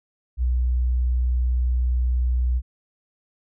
sine tone, 61.74 Hz, B1, in tune, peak -18 dBFS, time 0.37-2.62 s, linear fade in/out 50 ms, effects none

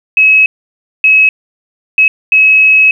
sine tone bursts at uneven times, 2567 Hz, E7, 47 cents flat, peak -3 dBFS, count 4, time 0.17-0.46 / 1.04-1.29 / 1.98-2.08 / 2.32-2.91 s, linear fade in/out 2 ms, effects 7-bit

